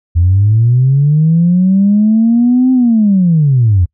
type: linear two-way sweep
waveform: sine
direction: up then down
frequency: 82.41 to 260 to 82.41 Hz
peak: -5 dBFS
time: 0.15-3.86 s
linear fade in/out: 20 ms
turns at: 2.72 s
effects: noise-tail reverb RT60 0.1 s tail -26 dB re dry + tanh soft clip ceiling -1 dBFS